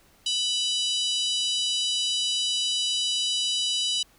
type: harmonic tone with a mistuned harmonic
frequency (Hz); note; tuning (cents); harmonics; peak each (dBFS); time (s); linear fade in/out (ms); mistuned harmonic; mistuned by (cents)
977; B5; -19; 3 / 4 / 5 / 6 / 7 / 8 / 9 / 10; -26 / -29 / -33 / -38 / -39 / -40 / -41 / -41; 0.26-4.03; 5; 3; +29
effects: pink hiss -59 dBFS RMS until 4.18 s